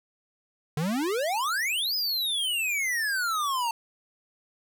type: exponential two-way sweep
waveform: square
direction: up then down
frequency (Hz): 142.9 to 5110 to 898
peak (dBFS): -26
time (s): 0.77-3.71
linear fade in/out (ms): 2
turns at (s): 1.95
effects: none